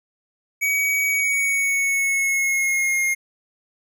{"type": "tone with pitch glide", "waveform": "square", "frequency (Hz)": [2263, 2136], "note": ["C#7", "C7"], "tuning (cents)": [35, 35], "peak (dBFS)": -19, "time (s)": [0.61, 3.15], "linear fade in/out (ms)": 20, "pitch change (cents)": -100, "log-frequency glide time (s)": [1.07, 3.01], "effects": []}